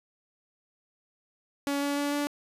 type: tone with pitch steps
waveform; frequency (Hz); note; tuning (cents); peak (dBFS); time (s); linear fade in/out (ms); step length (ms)
sawtooth; 282.4 / 284.9 / 287.3 / 289.8; C#4 / C#4 / D4 / D4; +32 / +48 / -38 / -23; -23; 1.67-2.27; 0; 150
effects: resampled to 32000 Hz + 10-bit